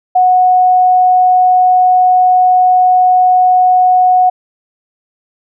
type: tone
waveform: sine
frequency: 734 Hz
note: F#5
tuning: 14 cents flat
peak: -5 dBFS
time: 0.15-4.3 s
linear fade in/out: 10 ms
effects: none